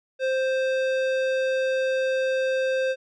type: tone with low-pass filter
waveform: square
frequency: 524 Hz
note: C5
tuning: 2 cents sharp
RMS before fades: -24 dBFS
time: 0.19-2.96 s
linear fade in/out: 50 ms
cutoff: 3500 Hz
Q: 0.75
effects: none